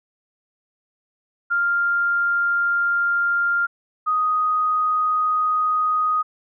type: tone pair in turn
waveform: sine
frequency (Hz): 1396.9 / 1247.4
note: F6 / D#6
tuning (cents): 0 / +4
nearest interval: major second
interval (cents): 196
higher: first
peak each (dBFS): -17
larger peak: neither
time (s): 1.5-3.67 / 4.06-6.23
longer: neither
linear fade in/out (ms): 20
effects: none